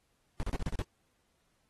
brown noise bursts, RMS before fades -32 dBFS, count 7, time 0.4-0.82 s, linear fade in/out 0 ms, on 30 ms, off 35 ms, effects pink hiss -75 dBFS RMS until 1.69 s + AAC 32 kbps

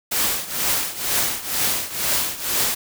white noise with tremolo, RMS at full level -19 dBFS, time 0.11-2.75 s, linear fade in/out 10 ms, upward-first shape triangle, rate 2.1 Hz, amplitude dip 85%, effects none

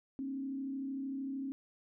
sine tone with frequency modulation, 270 Hz, C#4, 45 cents flat, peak -36 dBFS, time 0.19-1.52 s, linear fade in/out 0 ms, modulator 33.2 Hz, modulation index 0.5, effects none

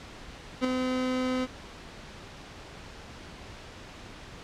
30% pulse tone with ADSR envelope, 255.6 Hz, C4, 40 cents flat, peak -18 dBFS, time 0.61-1.47 s, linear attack 35 ms, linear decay 5 ms, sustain -6 dB, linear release 36 ms, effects pink hiss -45 dBFS RMS until 4.43 s + low-pass 5000 Hz 12 dB/octave

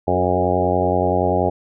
harmonic tone with a mistuned harmonic, 90.5 Hz, F#2, 38 cents flat, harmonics 1 / 2 / 3 / 4 / 5 / 6 / 7 / 8 / 9, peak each -24 / -26 / -26 / -24 / -24 / -24 / -23 / -25 / -23 dBFS, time 0.07-1.5 s, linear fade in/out 10 ms, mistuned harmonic 4, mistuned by +21 cents, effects none

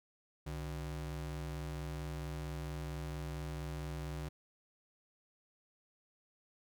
square ring-modulated tone, 109.2 Hz, A2, 13 cents flat, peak -37 dBFS, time 0.46-4.29 s, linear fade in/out 10 ms, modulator 42.2 Hz, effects none

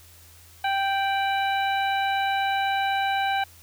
harmonic tone with a mistuned harmonic, 784 Hz, G5, in tune, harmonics 1 / 2 / 3 / 4 / 5, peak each -23 / -29 / -33 / -35 / -37 dBFS, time 0.64-3.44 s, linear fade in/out 5 ms, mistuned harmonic 4, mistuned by -93 cents, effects added 84 Hz sine -52 dBFS peak until 3.62 s + white hiss -52 dBFS RMS until 3.62 s

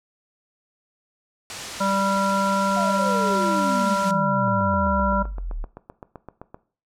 white noise, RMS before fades -31 dBFS, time 1.5-4.11 s, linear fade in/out 0 ms
harmonic tone, 196 Hz, G3, in tune, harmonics 1 / 3 / 5 / 7, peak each -25 / -25 / -25 / -25 dBFS, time 1.8-5.23 s, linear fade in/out 10 ms
sine exponential sweep, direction down, 720 to 34.47 Hz, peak -26 dBFS, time 2.76-5.65 s, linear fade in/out 10 ms
click train, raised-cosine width 1 ms, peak -23 dBFS, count 17, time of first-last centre 4.48-6.545 s, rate 7.75 Hz
effects noise-tail reverb RT60 0.4 s tail -17 dB re dry + low-pass 7000 Hz 12 dB/octave

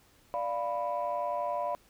sine chord, B diminished, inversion first, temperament equal, 587.3 / 698.5 / 987.8 Hz, D5 / F5 / B5, 0 / 0 / 0 cents, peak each -33 dBFS, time 0.34-1.75 s, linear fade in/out 0 ms, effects tanh soft clip ceiling -23 dBFS + pink hiss -63 dBFS RMS until 1.89 s

